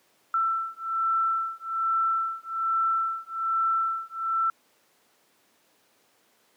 sine beating tone pair, 1335 / 1336.2 Hz, E6 / E6, +22 / +23 cents, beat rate 1.2 Hz, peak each -27 dBFS, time 0.34-4.5 s, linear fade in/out 2 ms, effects pink hiss -64 dBFS RMS until 6.56 s + high-pass 300 Hz 12 dB/octave

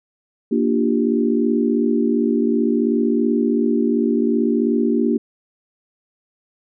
sine chord, G minor seventh, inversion first, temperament equal, 233.1 / 293.7 / 349.2 / 392 Hz, Bb3 / D4 / F4 / G4, 0 / 0 / 0 / 0 cents, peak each -18 / -21 / -23 / -22 dBFS, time 0.51-5.18 s, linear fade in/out 10 ms, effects none

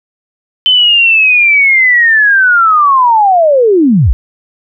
sine linear sweep, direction down, 3068 to 41.2 Hz, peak -4 dBFS, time 0.66-4.13 s, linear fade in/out 0 ms, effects none

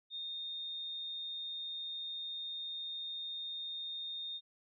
sine tone, 3667 Hz, A#7, 29 cents flat, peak -39 dBFS, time 0.1-4.41 s, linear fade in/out 50 ms, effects none

